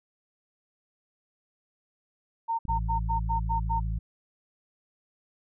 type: tone bursts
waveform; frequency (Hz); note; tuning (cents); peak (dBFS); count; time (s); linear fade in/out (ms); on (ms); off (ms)
sine; 914; A#5; -34; -25; 7; 2.48-3.802; 20; 110; 92
type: click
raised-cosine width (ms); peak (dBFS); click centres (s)
5; -26; 2.653
type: harmonic tone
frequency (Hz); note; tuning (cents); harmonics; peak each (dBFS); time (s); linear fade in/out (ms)
54.8; A1; -6; 1 / 2 / 3; -28 / -34 / -38; 2.68-3.99; 5
effects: none